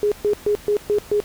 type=tone bursts; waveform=sine; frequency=415.3 Hz; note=G#4; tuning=in tune; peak=-15 dBFS; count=6; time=0.03-1.202 s; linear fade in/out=0 ms; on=87 ms; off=130 ms; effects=pink hiss -42 dBFS RMS until 1.24 s